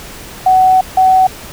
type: tone pair in turn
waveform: sine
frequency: 749 / 752.2 Hz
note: F#5 / F#5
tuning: +21 / +28 cents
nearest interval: unison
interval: 7 cents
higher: second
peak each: -5 dBFS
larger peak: neither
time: 0.46-0.81 / 0.97-1.27 s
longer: first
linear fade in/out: 5 ms
effects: pink hiss -31 dBFS RMS until 1.52 s